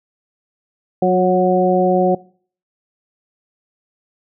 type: harmonic tone with a mistuned harmonic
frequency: 183.6 Hz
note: F#3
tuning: 13 cents flat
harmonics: 1 / 2 / 3 / 4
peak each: -17 / -17 / -17 / -17 dBFS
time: 1.02-2.15 s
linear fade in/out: 5 ms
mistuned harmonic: 2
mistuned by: -20 cents
effects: noise-tail reverb RT60 0.5 s tail -23 dB re dry